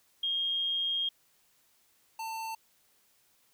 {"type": "tone pair in turn", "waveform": ["sine", "square"], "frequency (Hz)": [3237, 894.3], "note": ["G#7", "A5"], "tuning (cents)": [-45, 28], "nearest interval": "octave + minor seventh", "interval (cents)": 2227, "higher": "first", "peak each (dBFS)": [-28, -36], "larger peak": "first", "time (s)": [[0.23, 1.09], [2.19, 2.55]], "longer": "first", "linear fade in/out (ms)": 5, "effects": ["white hiss -68 dBFS RMS until 3.53 s"]}